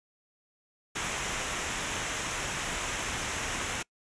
pink noise with comb filter, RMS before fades -33 dBFS, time 0.95-3.83 s, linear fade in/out 10 ms, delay 0.22 ms, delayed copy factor -0.55, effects noise-tail reverb RT60 0.1 s tail -25 dB re dry + resampled to 22050 Hz

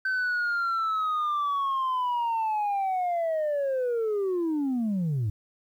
sine linear sweep, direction down, 1541 to 98.5 Hz, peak -22 dBFS, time 0.05-5.3 s, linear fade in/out 5 ms, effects tanh soft clip ceiling -23 dBFS + 10-bit

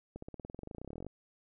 accelerating click train, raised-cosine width 2 ms, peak -30 dBFS, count 25, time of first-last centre 0.16-1.066 s, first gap 64 ms, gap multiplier 0.95, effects none

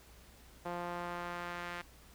sawtooth tone with band-pass filter sweep, 174.61 Hz, F3, in tune, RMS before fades -41 dBFS, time 0.65-1.82 s, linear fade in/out 10 ms, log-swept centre 800 to 1800 Hz, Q 1.2, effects added 60 Hz sine -60 dBFS peak until 2.14 s + pink hiss -60 dBFS RMS until 2.14 s

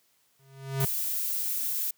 square tone with exponential growth, 135.3 Hz, C#3, 42 cents flat, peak -23 dBFS, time 0.39-0.85 s, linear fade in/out 5 ms, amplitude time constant 100 ms
violet noise, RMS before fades -30 dBFS, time 0.8-1.91 s, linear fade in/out 5 ms
effects white hiss -68 dBFS RMS until 1.97 s + high-pass 80 Hz 12 dB/octave

